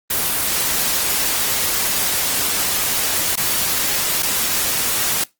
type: noise with dropouts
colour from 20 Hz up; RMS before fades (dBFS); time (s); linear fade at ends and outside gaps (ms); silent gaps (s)
white; -19; 0.1-5.24; 5; 3.357-3.374 / 4.225-4.229
effects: noise-tail reverb RT60 0.2 s tail -22 dB re dry + Opus 24 kbps